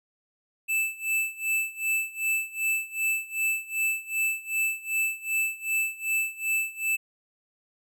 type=tone with tremolo; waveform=square; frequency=2637 Hz; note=E7; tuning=in tune; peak=-23 dBFS; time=0.68-6.97 s; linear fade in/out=20 ms; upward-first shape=sine; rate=2.6 Hz; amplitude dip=90%; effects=none